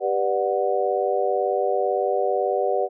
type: chord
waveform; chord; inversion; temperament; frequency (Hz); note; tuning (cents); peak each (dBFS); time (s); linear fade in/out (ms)
sine; G major seventh; none; just; 392 / 490 / 588 / 735; G4 / B4 / D5 / F#5; 0 / -14 / +2 / -12; -25; 0-2.89; 50
effects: none